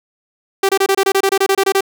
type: tone bursts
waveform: sawtooth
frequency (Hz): 389.7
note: G4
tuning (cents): -10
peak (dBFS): -7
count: 14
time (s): 0.63-1.808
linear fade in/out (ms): 5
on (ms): 60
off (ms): 26
effects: none